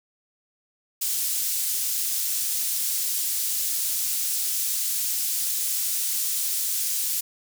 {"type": "high-pass noise", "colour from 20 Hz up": "pink", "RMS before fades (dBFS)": -26, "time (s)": [1.01, 7.21], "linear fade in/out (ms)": 10, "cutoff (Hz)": 7100, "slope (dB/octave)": 12, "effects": []}